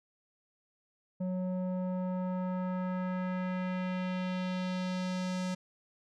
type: tone with low-pass filter sweep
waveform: square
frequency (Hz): 183.7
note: F#3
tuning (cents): -12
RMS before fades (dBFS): -34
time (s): 1.2-5.55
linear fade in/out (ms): 10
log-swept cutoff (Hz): 490 to 6900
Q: 1.3
effects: none